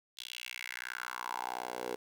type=tone with high-pass filter sweep; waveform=10% pulse; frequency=61.5 Hz; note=B1; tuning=7 cents flat; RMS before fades=-41 dBFS; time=0.17-1.96 s; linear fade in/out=10 ms; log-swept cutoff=3600 to 460 Hz; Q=3.9; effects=10-bit